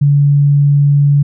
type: tone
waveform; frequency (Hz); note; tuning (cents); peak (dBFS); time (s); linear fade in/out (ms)
sine; 143.2; D3; -43; -6; 0.01-1.23; 10
effects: none